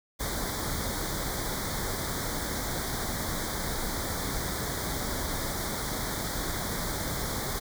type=band-stop noise; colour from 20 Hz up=pink; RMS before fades=-32 dBFS; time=0.19-7.6 s; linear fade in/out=20 ms; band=2200 to 3300 Hz; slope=96 dB/octave; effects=none